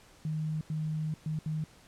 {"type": "tone bursts at uneven times", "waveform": "sine", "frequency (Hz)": 155.6, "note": "D#3", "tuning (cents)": 0, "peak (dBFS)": -30, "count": 4, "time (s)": [[0.25, 0.61], [0.7, 1.14], [1.26, 1.39], [1.46, 1.64]], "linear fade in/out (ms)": 2, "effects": ["pink hiss -58 dBFS RMS until 1.87 s", "low-pass 10000 Hz 12 dB/octave"]}